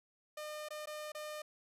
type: tone with dropouts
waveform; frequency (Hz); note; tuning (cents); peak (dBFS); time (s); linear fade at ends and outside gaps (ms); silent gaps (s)
sawtooth; 606; D#5; -46; -38; 0.37-1.42; 5; 0.687-0.705 / 0.858-0.871 / 1.12-1.148
effects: resampled to 32000 Hz